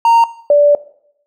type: tone pair in turn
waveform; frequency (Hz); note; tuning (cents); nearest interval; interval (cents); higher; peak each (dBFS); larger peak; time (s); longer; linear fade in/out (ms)
triangle / sine; 925 / 582.7; A#5 / D5; -14 / -14; minor sixth; 800; first; -5; neither; 0.05-0.24 / 0.5-0.75; second; 2
effects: noise-tail reverb RT60 0.7 s tail -18 dB re dry